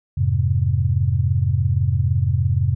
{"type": "chord", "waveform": "sine", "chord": "F minor", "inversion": "none", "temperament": "just", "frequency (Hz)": [87.31, 104.77, 130.96], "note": ["F2", "Ab2", "C3"], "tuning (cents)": [0, 16, 2], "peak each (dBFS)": -20, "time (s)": [0.17, 2.75], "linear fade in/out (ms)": 10, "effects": []}